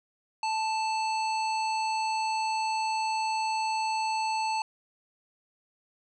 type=harmonic tone; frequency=880 Hz; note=A5; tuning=in tune; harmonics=1 / 3 / 5 / 7 / 9; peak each=-27 / -36 / -38 / -48 / -45 dBFS; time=0.43-4.62 s; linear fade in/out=2 ms; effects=none